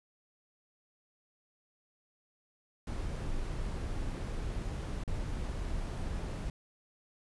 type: noise with dropouts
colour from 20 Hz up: brown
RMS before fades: -36 dBFS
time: 2.87-6.5 s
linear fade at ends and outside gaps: 2 ms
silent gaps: 5.037-5.077 s
effects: resampled to 24000 Hz